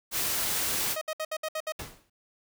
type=noise; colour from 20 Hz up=white; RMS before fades=-29 dBFS; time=0.11-0.97 s; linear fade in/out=50 ms
type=tone bursts; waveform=sawtooth; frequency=627 Hz; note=D#5; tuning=13 cents sharp; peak=-26 dBFS; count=7; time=0.96-1.722 s; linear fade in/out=5 ms; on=54 ms; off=64 ms
type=noise with exponential decay; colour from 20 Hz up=pink; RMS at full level=-34 dBFS; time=1.79-2.1 s; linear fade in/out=5 ms; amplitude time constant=66 ms
effects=none